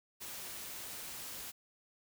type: noise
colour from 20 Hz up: white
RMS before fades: -45 dBFS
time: 0.2-1.52 s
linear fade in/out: 20 ms
effects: none